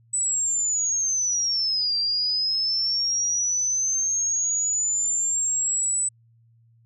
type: linear two-way sweep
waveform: sine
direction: down then up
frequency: 8000 to 4699 to 8000 Hz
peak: -21 dBFS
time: 0.13-6.09 s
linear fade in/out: 10 ms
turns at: 1.97 s
effects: added 115 Hz sine -55 dBFS peak until 6.85 s